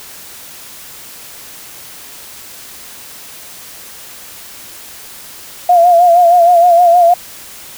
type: tone with vibrato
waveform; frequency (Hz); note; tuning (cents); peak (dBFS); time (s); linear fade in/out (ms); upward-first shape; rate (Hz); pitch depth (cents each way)
sine; 696; F5; -6; -4; 5.69-7.14; 5; sine; 6.4; 58
effects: white hiss -33 dBFS RMS until 7.77 s